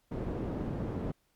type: low-pass noise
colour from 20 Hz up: white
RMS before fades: -35 dBFS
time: 0.11-1.12 s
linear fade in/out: 10 ms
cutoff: 320 Hz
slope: 12 dB/octave
effects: pink hiss -73 dBFS RMS until 1.35 s + MP3 96 kbps